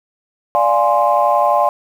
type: chord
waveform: sine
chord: D half-diminished seventh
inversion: none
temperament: equal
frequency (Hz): 587.3 / 698.5 / 830.6 / 1046.5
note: D5 / F5 / Ab5 / C6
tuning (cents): 0 / 0 / 0 / 0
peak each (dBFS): -16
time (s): 0.55-1.69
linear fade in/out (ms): 0
effects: tanh soft clip ceiling -1 dBFS + 7-bit